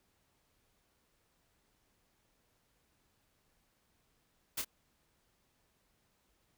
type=noise with echo; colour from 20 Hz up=white; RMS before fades=-36 dBFS; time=4.57-4.62 s; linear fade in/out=10 ms; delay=28 ms; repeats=1; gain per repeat=-7 dB; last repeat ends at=4.648 s; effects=pink hiss -75 dBFS RMS until 6.57 s